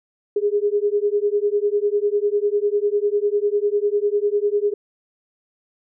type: beating tone pair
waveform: sine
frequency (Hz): 406.8 / 416.8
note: G#4 / G#4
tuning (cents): -36 / +6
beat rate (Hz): 10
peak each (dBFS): -20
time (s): 0.36-4.74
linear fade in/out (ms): 5
effects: none